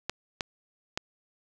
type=clicks; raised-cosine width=0.2 ms; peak=-12 dBFS; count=3; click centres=0.096 / 0.408 / 0.975 s; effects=9-bit